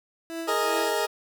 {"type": "tone with tremolo", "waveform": "30% pulse", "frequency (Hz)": 330, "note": "E4", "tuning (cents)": 2, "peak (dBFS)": -27, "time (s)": [0.3, 1], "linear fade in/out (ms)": 0, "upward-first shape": "triangle", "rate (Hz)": 2.6, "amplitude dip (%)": 100}
{"type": "chord", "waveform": "20% pulse", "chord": "Ab suspended second", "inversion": "none", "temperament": "equal with one note detuned", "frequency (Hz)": [415.3, 461.9, 622.3], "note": ["Ab4", "Bb4", "Eb5"], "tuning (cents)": [0, -16, 0], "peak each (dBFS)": -23, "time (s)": [0.47, 1.07], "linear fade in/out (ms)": 20}
{"effects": []}